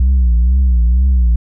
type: tone with vibrato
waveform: sine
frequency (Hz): 61.74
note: B1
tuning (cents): 0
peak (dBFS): -5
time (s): 0-1.36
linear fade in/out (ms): 5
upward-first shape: triangle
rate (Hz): 2.1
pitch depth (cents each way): 130
effects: tanh soft clip ceiling -7 dBFS